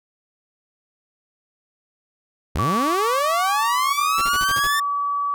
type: linear sweep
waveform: sawtooth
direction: up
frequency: 57.3 to 1800 Hz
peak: -17 dBFS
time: 2.55-4.8 s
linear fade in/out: 5 ms
type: tone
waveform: sine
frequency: 1144 Hz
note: D6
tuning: 46 cents flat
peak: -20 dBFS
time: 2.59-5.34 s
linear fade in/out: 0 ms
type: noise bursts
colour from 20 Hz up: pink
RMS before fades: -31 dBFS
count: 7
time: 4.18-4.669 s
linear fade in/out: 0 ms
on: 33 ms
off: 43 ms
effects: none